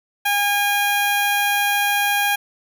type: tone with notch filter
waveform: 10% pulse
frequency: 814 Hz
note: G#5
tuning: 35 cents flat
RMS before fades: -19 dBFS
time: 0.25-2.36 s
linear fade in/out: 10 ms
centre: 4600 Hz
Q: 1.1
effects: none

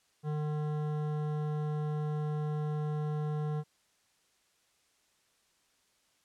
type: tone with hard clipping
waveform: sine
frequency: 150.9 Hz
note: D3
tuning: 47 cents sharp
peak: -33 dBFS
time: 0.23-3.64 s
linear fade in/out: 50 ms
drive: 14 dB
effects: white hiss -71 dBFS RMS until 6.24 s + low-pass 9000 Hz 12 dB/octave

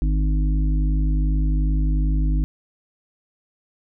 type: harmonic tone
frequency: 51.3 Hz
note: G#1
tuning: 21 cents flat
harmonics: 1 / 3 / 5 / 6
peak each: -17 / -27 / -31 / -33 dBFS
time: 0.02-2.44 s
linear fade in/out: 0 ms
effects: none

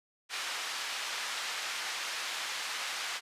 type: band-pass noise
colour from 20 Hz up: pink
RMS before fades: -37 dBFS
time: 0.29-3.21 s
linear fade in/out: 50 ms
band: 1300 to 6000 Hz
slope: 12 dB/octave
effects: resampled to 32000 Hz

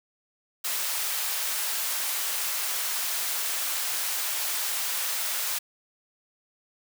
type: high-pass noise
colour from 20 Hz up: white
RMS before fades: -29 dBFS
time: 0.64-5.59 s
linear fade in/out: 10 ms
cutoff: 720 Hz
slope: 12 dB/octave
effects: none

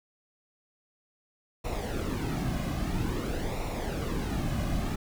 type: noise with flanger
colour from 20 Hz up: brown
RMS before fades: -31 dBFS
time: 1.64-4.96 s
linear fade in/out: 10 ms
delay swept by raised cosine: 0.62 to 2.22 ms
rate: 0.5 Hz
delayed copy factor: -0.6
effects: none

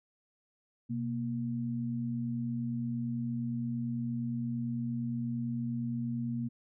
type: tone pair together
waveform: sine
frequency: 126.3 / 235 Hz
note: B2 / A#3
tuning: +39 / +14 cents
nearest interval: major seventh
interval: 1075 cents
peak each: -36 / -33 dBFS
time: 0.89-6.49 s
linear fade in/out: 20 ms
effects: none

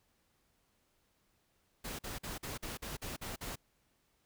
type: noise bursts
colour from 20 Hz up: pink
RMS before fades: -42 dBFS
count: 9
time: 1.84-3.558 s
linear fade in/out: 10 ms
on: 150 ms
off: 46 ms
effects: pink hiss -75 dBFS RMS until 4.25 s

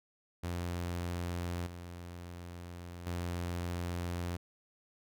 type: tone with level steps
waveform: sawtooth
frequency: 87.31 Hz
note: F2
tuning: in tune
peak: -31 / -40 / -31 dBFS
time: 0.43-4.37 s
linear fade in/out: 10 ms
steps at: 1.66 / 3.06 s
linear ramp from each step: 10 ms
effects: none

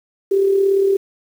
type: tone with amplitude modulation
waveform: sine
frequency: 392 Hz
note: G4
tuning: in tune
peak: -10 dBFS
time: 0.31-0.97 s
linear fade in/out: 10 ms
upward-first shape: sine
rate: 37.4 Hz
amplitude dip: 45%
effects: 7-bit

